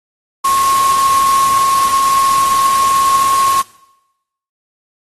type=tone in noise; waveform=sine; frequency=1087 Hz; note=C#6; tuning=34 cents flat; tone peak=-10 dBFS; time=0.44-3.62 s; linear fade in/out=10 ms; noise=white; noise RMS=-21 dBFS; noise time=0.44-3.62 s; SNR=+8 dB; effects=noise-tail reverb RT60 0.9 s tail -20 dB re dry + AAC 32 kbps